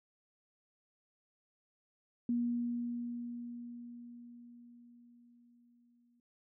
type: tone with exponential decay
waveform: sine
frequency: 239.1 Hz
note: A#3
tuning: 44 cents sharp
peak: -29 dBFS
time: 2.29-6.2 s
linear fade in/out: 2 ms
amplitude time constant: 850 ms
effects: none